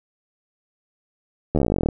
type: slowing click train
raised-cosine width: 2 ms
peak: -7 dBFS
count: 19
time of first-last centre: 1.55-1.888 s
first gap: 12 ms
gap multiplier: 1.05
effects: none